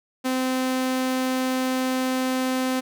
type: tone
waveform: sawtooth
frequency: 258.2 Hz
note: C4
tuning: 23 cents flat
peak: -18 dBFS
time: 0.24-2.81 s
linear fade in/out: 20 ms
effects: none